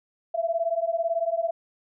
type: beating tone pair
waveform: sine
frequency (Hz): 659.3 / 677.3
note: E5 / E5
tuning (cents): 0 / +47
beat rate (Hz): 18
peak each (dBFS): -26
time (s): 0.34-1.51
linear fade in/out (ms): 10
effects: none